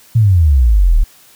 sine exponential sweep, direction down, 119.4 to 34.65 Hz, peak -6 dBFS, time 0.15-1.04 s, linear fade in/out 10 ms, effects white hiss -45 dBFS RMS until 1.35 s

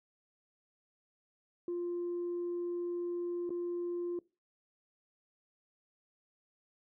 sine tone with dropouts, 349.2 Hz, F4, in tune, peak -32 dBFS, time 1.68-4.19 s, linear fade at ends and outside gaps 2 ms, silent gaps 3.494-3.504 s, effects noise-tail reverb RT60 0.3 s tail -23 dB re dry + tanh soft clip ceiling -31 dBFS

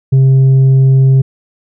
sine tone with tanh clipping, 133.4 Hz, C3, 34 cents sharp, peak -5 dBFS, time 0.12-1.22 s, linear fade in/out 10 ms, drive 3 dB, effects none

